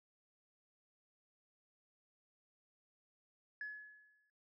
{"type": "tone with exponential decay", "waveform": "sine", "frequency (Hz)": 1700, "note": "G#6", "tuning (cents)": 40, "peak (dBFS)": -38, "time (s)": [3.61, 4.3], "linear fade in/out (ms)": 2, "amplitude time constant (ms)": 150, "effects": ["noise-tail reverb RT60 0.1 s tail -23 dB re dry", "tanh soft clip ceiling -37 dBFS"]}